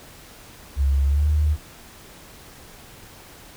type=tone with pitch glide; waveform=sine; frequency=68.9 to 75.57 Hz; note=C#2 to D#2; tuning=-10 to -50 cents; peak=-16 dBFS; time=0.76-1.57 s; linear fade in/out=50 ms; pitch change=+160 cents; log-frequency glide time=1.05-1.28 s; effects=pink hiss -45 dBFS RMS until 3.56 s